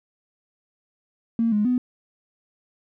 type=tone with pitch steps; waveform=triangle; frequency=229.4 / 208.8 / 249.2 Hz; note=A#3 / G#3 / B3; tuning=-28 / +10 / +16 cents; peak=-14 dBFS; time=1.39-1.78 s; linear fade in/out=2 ms; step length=130 ms; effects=tanh soft clip ceiling -16 dBFS